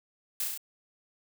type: noise with echo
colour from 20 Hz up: blue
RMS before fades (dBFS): -31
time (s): 0.4-0.44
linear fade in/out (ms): 2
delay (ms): 34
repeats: 4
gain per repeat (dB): -2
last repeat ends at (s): 0.576
effects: none